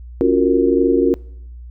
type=chord; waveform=sine; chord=Gb major seventh; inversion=second; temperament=just; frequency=277.5 / 346.9 / 370 / 462.5 Hz; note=Db4 / F4 / Gb4 / Bb4; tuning=+2 / -12 / 0 / -14 cents; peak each=-17 dBFS; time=0.21-1.14 s; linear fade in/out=0 ms; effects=noise-tail reverb RT60 0.7 s tail -23 dB re dry + added 60 Hz sine -32 dBFS peak until 1.7 s